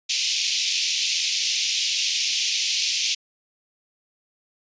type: band-pass noise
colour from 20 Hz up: white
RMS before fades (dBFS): -24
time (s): 0.09-3.15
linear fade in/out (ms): 10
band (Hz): 2400 to 6300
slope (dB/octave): 48
effects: resampled to 16000 Hz